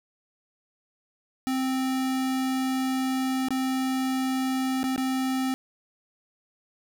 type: tone with dropouts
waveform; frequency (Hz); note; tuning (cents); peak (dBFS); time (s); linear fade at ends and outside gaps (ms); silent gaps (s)
square; 261.6; C4; 0; -25; 1.47-5.54; 0; 3.485-3.506 / 4.831-4.84 / 4.961-4.979
effects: none